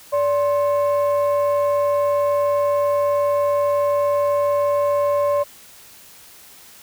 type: tone pair together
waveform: sine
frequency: 577.1 / 1056 Hz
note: D5 / C6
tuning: -30 / +16 cents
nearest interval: minor seventh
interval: 1046 cents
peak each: -15 / -22 dBFS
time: 0.12-5.44 s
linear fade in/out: 20 ms
effects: tanh soft clip ceiling -12 dBFS + white hiss -45 dBFS RMS until 6.82 s